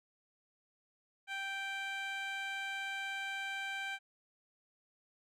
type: tone with band-pass filter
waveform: 15% pulse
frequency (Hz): 783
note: G5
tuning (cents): -2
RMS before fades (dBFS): -40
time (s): 1.27-3.99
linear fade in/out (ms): 50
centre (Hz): 1900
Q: 0.86
effects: none